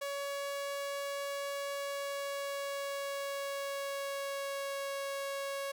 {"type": "tone with pitch glide", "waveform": "sawtooth", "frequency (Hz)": [562, 553.9], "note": ["C#5", "C#5"], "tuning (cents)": [24, -1], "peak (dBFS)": -32, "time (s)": [0.01, 5.72], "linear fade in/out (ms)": 10, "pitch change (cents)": -25, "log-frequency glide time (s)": [1.74, 4.91], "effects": []}